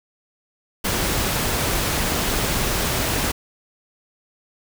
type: noise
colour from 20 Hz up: pink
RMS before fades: -22 dBFS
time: 0.84-3.32 s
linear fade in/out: 10 ms
effects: none